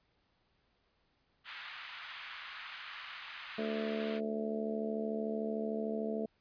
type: band-pass noise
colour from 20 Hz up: pink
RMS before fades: -47 dBFS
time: 1.44-4.21 s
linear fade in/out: 50 ms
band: 1200 to 3600 Hz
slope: 24 dB/octave
type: harmonic tone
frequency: 73.42 Hz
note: D2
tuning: in tune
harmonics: 3 / 4 / 5 / 6 / 7 / 8 / 9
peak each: -37 / -47 / -49 / -38 / -47 / -49 / -41 dBFS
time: 3.58-6.26 s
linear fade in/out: 5 ms
effects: pink hiss -75 dBFS RMS until 6.4 s + resampled to 11025 Hz